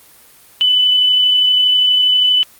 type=tone with amplitude modulation; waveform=sine; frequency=2997 Hz; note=F#7; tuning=22 cents sharp; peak=-8 dBFS; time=0.61-2.43 s; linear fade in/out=0 ms; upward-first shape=sine; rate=32.4 Hz; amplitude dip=25%; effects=white hiss -45 dBFS RMS until 2.59 s + Opus 24 kbps